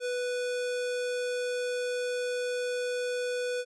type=tone; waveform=square; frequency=493.9 Hz; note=B4; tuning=in tune; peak=-30 dBFS; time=0-3.65 s; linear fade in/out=50 ms; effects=resampled to 22050 Hz